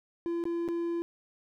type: tone with dropouts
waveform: triangle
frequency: 340 Hz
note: F4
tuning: 46 cents flat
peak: -27 dBFS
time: 0.26-1.02 s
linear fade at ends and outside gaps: 0 ms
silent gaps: 0.439-0.454 / 0.679-0.687 s
effects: none